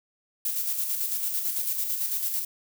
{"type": "noise with tremolo", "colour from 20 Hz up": "violet", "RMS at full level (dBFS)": -27, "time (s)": [0.45, 2.45], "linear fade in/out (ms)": 5, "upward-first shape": "square", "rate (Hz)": 9, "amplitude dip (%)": 40, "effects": []}